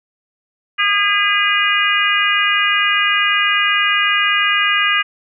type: harmonic tone with a mistuned harmonic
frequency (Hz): 408.6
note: G#4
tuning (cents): -28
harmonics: 3 / 4 / 5 / 6 / 7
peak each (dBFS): -19 / -19 / -19 / -19 / -19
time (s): 0.78-5.03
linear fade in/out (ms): 20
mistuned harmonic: 5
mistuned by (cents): -25
effects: none